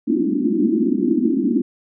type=band-pass noise; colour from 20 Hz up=white; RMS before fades=-18 dBFS; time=0.07-1.62 s; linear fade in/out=10 ms; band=200 to 350 Hz; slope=96 dB/octave; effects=none